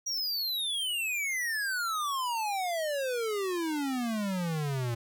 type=exponential sweep; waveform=square; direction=down; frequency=5790 to 115 Hz; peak=-30 dBFS; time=0.06-4.95 s; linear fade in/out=10 ms; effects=none